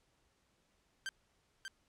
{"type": "tone with echo", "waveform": "sawtooth", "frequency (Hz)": 1568, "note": "G6", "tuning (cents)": 0, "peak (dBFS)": -34, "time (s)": [1.06, 1.09], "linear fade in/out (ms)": 0, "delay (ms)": 590, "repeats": 1, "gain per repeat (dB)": -5, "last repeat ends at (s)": 1.68, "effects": ["pink hiss -75 dBFS RMS until 1.88 s", "low-pass 9000 Hz 12 dB/octave"]}